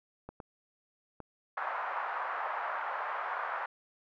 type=clicks; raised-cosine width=1 ms; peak=-29 dBFS; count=3; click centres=0.29 / 0.402 / 1.203 s
type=band-pass noise; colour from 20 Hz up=white; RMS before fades=-36 dBFS; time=1.57-3.66 s; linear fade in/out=5 ms; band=710 to 1400 Hz; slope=24 dB/octave
effects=none